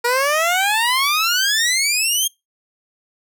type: exponential sweep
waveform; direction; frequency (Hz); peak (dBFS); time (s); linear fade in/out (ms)
15% pulse; up; 470 to 3264; -9; 0.04-2.28; 10
effects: noise-tail reverb RT60 0.2 s tail -24 dB re dry